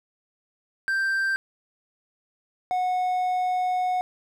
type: tone pair in turn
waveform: triangle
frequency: 1571 / 732.3 Hz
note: G6 / F#5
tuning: +3 / -18 cents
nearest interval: octave + minor second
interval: 1321 cents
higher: first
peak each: -20 dBFS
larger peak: neither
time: 0.88-1.36 / 2.71-4.01 s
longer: second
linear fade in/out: 0 ms
effects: none